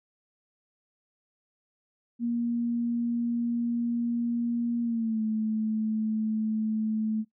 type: tone with pitch glide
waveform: sine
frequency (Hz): 236.2 to 217.9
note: A#3 to A3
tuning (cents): +23 to -17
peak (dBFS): -25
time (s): 2.19-7.25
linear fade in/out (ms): 50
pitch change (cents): -140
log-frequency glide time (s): 4.82-5.22
effects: noise-tail reverb RT60 0.1 s tail -18 dB re dry